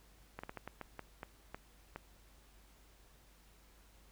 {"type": "slowing click train", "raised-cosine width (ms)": 0.5, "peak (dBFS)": -28, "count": 10, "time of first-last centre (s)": [0.39, 1.96], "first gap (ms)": 45, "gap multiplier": 1.32, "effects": ["added 50 Hz sine -63 dBFS peak until 4.11 s", "pink hiss -66 dBFS RMS until 4.11 s"]}